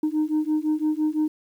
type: beating tone pair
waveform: sine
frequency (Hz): 304.7 / 310.6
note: D#4 / D#4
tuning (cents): -36 / -3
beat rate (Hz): 5.9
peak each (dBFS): -22 / -22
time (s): 0.03-1.28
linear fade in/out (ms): 5
effects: tanh soft clip ceiling -17 dBFS + 9-bit